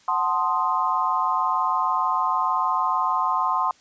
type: chord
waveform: sine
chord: F# diminished seventh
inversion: none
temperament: equal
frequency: 740 / 880 / 1046.5 / 1244.5 Hz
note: F#5 / A5 / C6 / Eb6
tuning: 0 / 0 / 0 / 0 cents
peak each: -28 / -27 / -22 / -27 dBFS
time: 0.08-3.71 s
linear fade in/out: 2 ms
effects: white hiss -56 dBFS RMS until 3.8 s + resampled to 16000 Hz